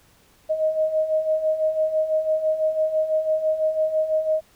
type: beating tone pair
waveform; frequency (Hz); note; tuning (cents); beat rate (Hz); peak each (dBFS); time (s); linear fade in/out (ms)
sine; 622.3 / 628.3; D#5 / D#5; 0 / +17; 6; -26 / -20; 0.49-4.41; 20
effects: pink hiss -57 dBFS RMS until 4.55 s